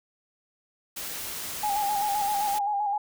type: noise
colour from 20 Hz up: white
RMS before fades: -35 dBFS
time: 0.96-2.59 s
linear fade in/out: 10 ms
type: tone with vibrato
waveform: sine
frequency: 820 Hz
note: G#5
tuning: 22 cents flat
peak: -24 dBFS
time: 1.63-2.98 s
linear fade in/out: 5 ms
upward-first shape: square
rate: 7.7 Hz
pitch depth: 40 cents each way
effects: none